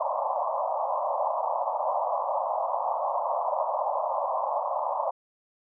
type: band-pass noise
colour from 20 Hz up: pink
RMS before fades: -28 dBFS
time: 0-5.11 s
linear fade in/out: 10 ms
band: 560 to 1100 Hz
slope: 96 dB/octave
effects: none